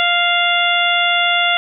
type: harmonic tone with a mistuned harmonic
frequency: 698.5 Hz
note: F5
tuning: in tune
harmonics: 1 / 2 / 3 / 4 / 5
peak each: -19 / -19 / -19 / -19 / -19 dBFS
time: 0-1.57 s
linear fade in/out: 0 ms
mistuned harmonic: 5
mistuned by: -22 cents
effects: none